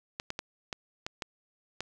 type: clicks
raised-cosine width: 0.2 ms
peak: -17 dBFS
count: 7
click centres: 0.199 / 0.304 / 0.391 / 0.728 / 1.065 / 1.222 / 1.806 s
effects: none